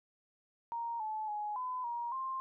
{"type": "tone with pitch steps", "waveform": "sine", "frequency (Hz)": [933, 865, 838, 1010, 947, 1054], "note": ["A#5", "A5", "G#5", "B5", "A#5", "C6"], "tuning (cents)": [1, -30, 15, 39, 27, 12], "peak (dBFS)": -35, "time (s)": [0.72, 2.4], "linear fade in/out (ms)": 0, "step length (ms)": 280, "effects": []}